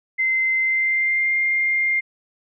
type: tone with pitch glide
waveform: sine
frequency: 2071 to 2111 Hz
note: C7 to C7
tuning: -18 to +15 cents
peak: -17 dBFS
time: 0.18-2.01 s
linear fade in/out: 20 ms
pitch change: +33 cents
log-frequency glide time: 0.6-1.35 s
effects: none